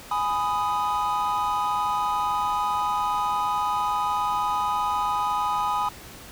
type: chord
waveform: triangle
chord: G# minor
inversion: none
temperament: just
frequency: 830.6 / 996.7 / 1245.9 Hz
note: G#5 / B5 / D#6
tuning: 0 / +16 / +2 cents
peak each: -25 dBFS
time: 0.11-5.89 s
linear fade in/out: 5 ms
effects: pink hiss -43 dBFS RMS until 6.31 s

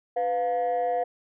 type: tone pair together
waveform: sine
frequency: 500 / 707.1 Hz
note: B4 / F5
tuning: +21 / +21 cents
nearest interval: tritone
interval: 600 cents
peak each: -25 / -23 dBFS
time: 0.16-1.04 s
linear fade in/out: 10 ms
effects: tanh soft clip ceiling -20 dBFS

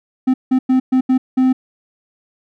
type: tone bursts at uneven times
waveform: triangle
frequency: 258.5 Hz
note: C4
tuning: 21 cents flat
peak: -8 dBFS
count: 6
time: 0.27-0.34 / 0.51-0.59 / 0.69-0.8 / 0.92-1.01 / 1.09-1.18 / 1.37-1.53 s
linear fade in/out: 10 ms
effects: none

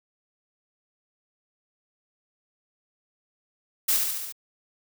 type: noise with echo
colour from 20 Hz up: blue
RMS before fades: -22 dBFS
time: 3.88-3.97 s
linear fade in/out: 10 ms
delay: 71 ms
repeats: 5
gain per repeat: -3 dB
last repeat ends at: 4.325 s
effects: none

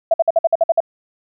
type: tone bursts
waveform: sine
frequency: 663 Hz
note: E5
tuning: 10 cents sharp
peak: -9 dBFS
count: 9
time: 0.11-0.804 s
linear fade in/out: 5 ms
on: 30 ms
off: 53 ms
effects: none

